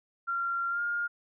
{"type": "tone with pitch glide", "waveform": "sine", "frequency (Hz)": [1379, 1414.5], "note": ["F6", "F6"], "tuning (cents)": [-22, 22], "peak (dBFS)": -28, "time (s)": [0.27, 1.08], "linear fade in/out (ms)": 20, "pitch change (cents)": 44, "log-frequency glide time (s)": [0.7, 0.81], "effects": []}